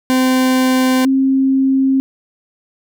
40% pulse / sine tone pair in turn, 257.9 / 267.2 Hz, C4 / C4, -25 / +36 cents, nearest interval minor second, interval 61 cents, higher second, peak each -10 dBFS, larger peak neither, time 0.1-1.05 / 1.05-2 s, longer neither, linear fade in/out 0 ms, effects none

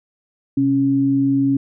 sine tone pair together, 130.1 / 275.7 Hz, C3 / C#4, -9 / -9 cents, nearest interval octave + minor second, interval 1300 cents, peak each -23 / -14 dBFS, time 0.57-1.57 s, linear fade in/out 5 ms, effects none

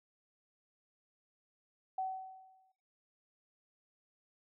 sine tone with exponential decay, 757 Hz, F#5, 39 cents sharp, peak -32 dBFS, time 1.98-2.72 s, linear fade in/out 5 ms, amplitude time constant 160 ms, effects noise-tail reverb RT60 0.6 s tail -20 dB re dry

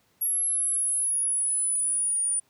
sine exponential sweep, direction down, 11300 to 9397 Hz, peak -23 dBFS, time 0.21-2.4 s, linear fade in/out 10 ms, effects pink hiss -66 dBFS RMS until 2.49 s + high-pass 100 Hz 12 dB/octave

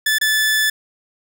sawtooth tone with dropouts, 1741 Hz, A6, 19 cents flat, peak -11 dBFS, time 0.06-0.7 s, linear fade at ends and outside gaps 5 ms, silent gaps 0.185-0.212 s, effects none

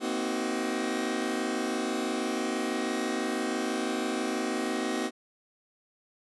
sawtooth chord, C half-diminished seventh, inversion third, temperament just, 235.5 / 261.6 / 314 / 376.7 Hz, Bb3 / C4 / Eb4 / Gb4, +18 / 0 / +16 / +31 cents, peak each -30 dBFS, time 0-5.11 s, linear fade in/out 50 ms, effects resampled to 24000 Hz

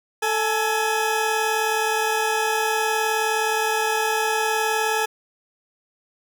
20% pulse tone pair together, 440.7 / 842 Hz, A4 / G#5, +3 / +24 cents, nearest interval major seventh, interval 1121 cents, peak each -18 dBFS, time 0.22-5.06 s, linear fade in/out 10 ms, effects none

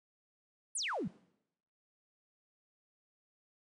sine exponential sweep, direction down, 10548 to 148.1 Hz, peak -34 dBFS, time 0.75-1.08 s, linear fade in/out 5 ms, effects noise-tail reverb RT60 0.8 s tail -22 dB re dry

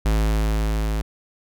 square tone with level ramp, 53.6 Hz, A1, 45 cents flat, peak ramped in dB -17 to -22 dBFS, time 0.05-1.02 s, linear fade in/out 10 ms, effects none

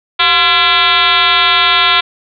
sine tone with frequency modulation, 2349 Hz, D7, in tune, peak -7 dBFS, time 0.19-2.01 s, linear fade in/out 10 ms, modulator 327 Hz, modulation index 4.5, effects none

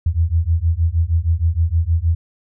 sine beating tone pair, 80 / 86.4 Hz, D#2 / F2, +49 / -18 cents, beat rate 6.4 Hz, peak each -17 dBFS, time 0.06-2.15 s, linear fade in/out 5 ms, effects none

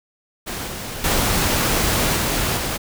pink noise with level steps, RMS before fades -28 / -30 / -19 / -21 / -24 dBFS, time 0.46-2.78 s, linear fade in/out 20 ms, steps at 0.67 / 1.04 / 2.16 / 2.57 s, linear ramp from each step 2 ms, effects none

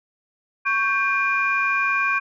sine tone cluster, 1113 / 1571 / 2413 Hz, C#6 / G6 / D7, +7 / +3 / +46 cents, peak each -23 / -22 / -22 dBFS, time 0.65-2.2 s, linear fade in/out 20 ms, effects tanh soft clip ceiling -9 dBFS

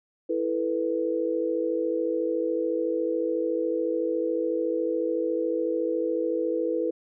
sine chord, E suspended fourth, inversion none, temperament equal, 329.6 / 440 / 493.9 Hz, E4 / A4 / B4, 0 / 0 / 0 cents, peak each -28 / -30 / -27 dBFS, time 0.29-6.91 s, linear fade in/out 10 ms, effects none

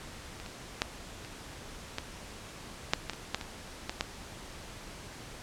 clicks, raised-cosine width 0.2 ms, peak -26 / -25 / -9 / -27 / -15 / -6 / -15 / -23 / -11 / -21 / -15 / -11 dBFS, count 12, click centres 0.4 / 0.462 / 0.819 / 1.248 / 1.984 / 2.935 / 3.097 / 3.134 / 3.346 / 3.412 / 3.895 / 4.009 s, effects pink hiss -46 dBFS RMS until 5.42 s + low-pass 9000 Hz 12 dB/octave

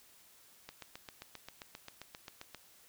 click train, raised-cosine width 0.2 ms, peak -28 dBFS, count 15, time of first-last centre 0.69-2.547 s, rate 7.54 Hz, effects white hiss -62 dBFS RMS until 2.88 s

